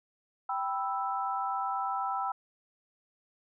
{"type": "chord", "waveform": "sine", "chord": "E minor", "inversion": "first", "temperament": "equal", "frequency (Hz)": [784, 987.8, 1318.5], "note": ["G5", "B5", "E6"], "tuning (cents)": [0, 0, 0], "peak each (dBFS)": [-33, -35, -34], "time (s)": [0.49, 2.32], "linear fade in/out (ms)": 5, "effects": []}